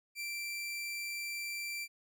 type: tone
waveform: sawtooth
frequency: 2349 Hz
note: D7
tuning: in tune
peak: -34 dBFS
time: 0.15-1.88 s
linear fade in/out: 50 ms
effects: none